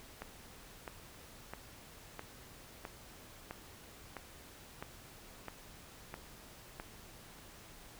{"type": "click train", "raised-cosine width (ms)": 0.5, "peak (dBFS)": -27, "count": 11, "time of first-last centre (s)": [0.22, 6.799], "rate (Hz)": 1.52, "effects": ["pink hiss -55 dBFS RMS until 7.99 s"]}